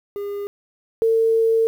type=tone pair in turn; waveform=triangle / sine; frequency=405.4 / 451.2 Hz; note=G#4 / A4; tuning=-42 / +44 cents; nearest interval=major second; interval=186 cents; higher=second; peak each=-23 / -14 dBFS; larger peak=second; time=0.16-0.47 / 1.02-1.67 s; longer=second; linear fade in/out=0 ms; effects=8-bit